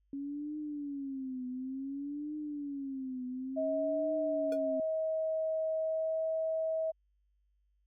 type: tone with vibrato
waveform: sine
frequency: 276.1 Hz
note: C#4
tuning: 7 cents flat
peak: -36 dBFS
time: 0.13-4.8 s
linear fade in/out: 2 ms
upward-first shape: triangle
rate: 0.56 Hz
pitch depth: 170 cents each way
type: tone with pitch glide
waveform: sine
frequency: 637 to 642.2 Hz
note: D#5 to E5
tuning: +41 to -45 cents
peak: -30 dBFS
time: 3.56-6.92 s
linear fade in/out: 20 ms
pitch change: +14 cents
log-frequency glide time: 5.75-6.24 s
type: tone with exponential decay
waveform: square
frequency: 484.1 Hz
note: B4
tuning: 35 cents flat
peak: -38 dBFS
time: 4.52-4.6 s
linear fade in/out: 2 ms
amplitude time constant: 17 ms
effects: added 50 Hz sine -70 dBFS peak until 7.86 s